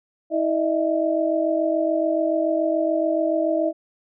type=tone cluster; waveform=sine; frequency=323 / 608 / 655 Hz; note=E4 / D#5 / E5; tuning=-35 / -40 / -11 cents; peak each=-23 dBFS; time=0.3-3.73 s; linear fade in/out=50 ms; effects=none